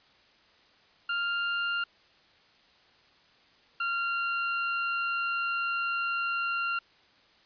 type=tone pair in turn; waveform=30% pulse; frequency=1396.9 / 1384 Hz; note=F6 / F6; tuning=0 / -16 cents; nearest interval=unison; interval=16 cents; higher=first; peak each=-25 dBFS; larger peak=neither; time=1.09-1.84 / 3.8-6.79 s; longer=second; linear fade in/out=5 ms; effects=white hiss -61 dBFS RMS until 7.45 s + resampled to 11025 Hz